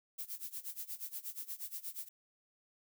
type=noise with tremolo; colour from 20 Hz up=violet; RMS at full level=-41 dBFS; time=0.18-2.09 s; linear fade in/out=10 ms; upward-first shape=sine; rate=8.4 Hz; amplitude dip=90%; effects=none